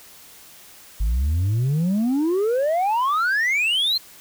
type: exponential sweep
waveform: sine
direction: up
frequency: 49 to 4253 Hz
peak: -15 dBFS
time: 1-3.98 s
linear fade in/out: 10 ms
effects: tanh soft clip ceiling -17 dBFS + white hiss -46 dBFS RMS until 4.2 s